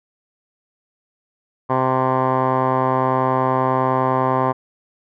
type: tone with low-pass filter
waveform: 10% pulse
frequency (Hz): 130.1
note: C3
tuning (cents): -9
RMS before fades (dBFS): -18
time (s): 1.69-4.53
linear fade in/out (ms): 20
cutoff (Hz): 1100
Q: 7.8
effects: none